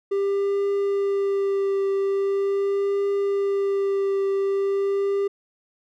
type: tone with vibrato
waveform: triangle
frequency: 396 Hz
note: G4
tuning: 18 cents sharp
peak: -18 dBFS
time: 0.11-5.28 s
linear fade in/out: 10 ms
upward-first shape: triangle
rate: 0.42 Hz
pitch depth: 18 cents each way
effects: none